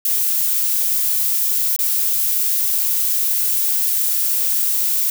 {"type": "noise with dropouts", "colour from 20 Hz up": "violet", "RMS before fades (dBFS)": -18, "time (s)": [0.05, 5.1], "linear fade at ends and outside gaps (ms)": 2, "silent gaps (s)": [1.763, 1.789], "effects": []}